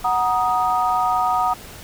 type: chord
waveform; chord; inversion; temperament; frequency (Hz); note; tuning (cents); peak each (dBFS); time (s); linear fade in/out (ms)
sine; D# minor; first; equal with one note detuned; 740 / 943.7 / 1244.5; F#5 / A#5 / D#6; 0 / +21 / 0; -20 / -22 / -21; 0.04-1.54; 10
effects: pink hiss -39 dBFS RMS until 1.83 s